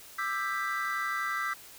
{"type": "chord", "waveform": "triangle", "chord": "E minor seventh", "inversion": "third", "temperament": "just", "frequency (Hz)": [1186.7, 1318.5, 1582.2, 1977.8], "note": ["D6", "E6", "G6", "B6"], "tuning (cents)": [18, 0, 16, 2], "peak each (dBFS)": [-34, -33, -34, -33], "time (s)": [0.18, 1.54], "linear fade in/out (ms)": 10, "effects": ["white hiss -50 dBFS RMS until 1.78 s"]}